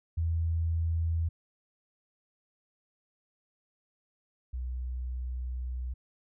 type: tone pair in turn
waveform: sine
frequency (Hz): 82.41 / 62.49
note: E2 / B1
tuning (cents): 0 / +21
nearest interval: perfect fourth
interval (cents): 479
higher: first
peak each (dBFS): -26 / -32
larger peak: first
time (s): 0.17-1.29 / 4.53-5.94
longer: second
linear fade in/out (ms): 10
effects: none